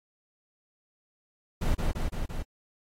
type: noise with echo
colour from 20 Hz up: brown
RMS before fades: -25 dBFS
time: 1.61-1.75 s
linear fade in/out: 10 ms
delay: 170 ms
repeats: 4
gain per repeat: -2 dB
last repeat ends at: 2.43 s
effects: AAC 48 kbps